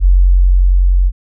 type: tone with level ramp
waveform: sine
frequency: 45.43 Hz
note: F#1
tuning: 31 cents flat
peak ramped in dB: -4 to -7 dBFS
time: 0-1.12 s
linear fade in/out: 50 ms
effects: none